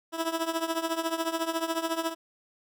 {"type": "tone with tremolo", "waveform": "15% pulse", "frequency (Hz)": 328.1, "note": "E4", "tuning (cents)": -8, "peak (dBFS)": -18, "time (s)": [0.12, 2.15], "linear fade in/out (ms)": 50, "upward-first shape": "triangle", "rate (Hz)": 14, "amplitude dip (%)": 85, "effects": []}